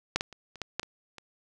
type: clicks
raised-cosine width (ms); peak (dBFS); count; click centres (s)
0.2; -8 / -13 / -29 / -29 / -16 / -12 / -23 / -27; 8; 0.16 / 0.209 / 0.327 / 0.557 / 0.617 / 0.796 / 0.831 / 1.183
effects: none